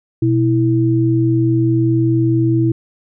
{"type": "tone pair together", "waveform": "sine", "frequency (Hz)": [122.93, 327.6], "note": ["B2", "E4"], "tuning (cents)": [-8, -11], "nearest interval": "octave + perfect fourth", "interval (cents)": 1697, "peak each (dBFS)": -14, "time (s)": [0.22, 2.72], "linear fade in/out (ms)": 5, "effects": []}